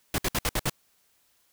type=noise bursts; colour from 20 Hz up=pink; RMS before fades=-26 dBFS; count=6; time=0.14-0.697 s; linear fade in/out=2 ms; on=42 ms; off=61 ms; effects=white hiss -67 dBFS RMS until 1.52 s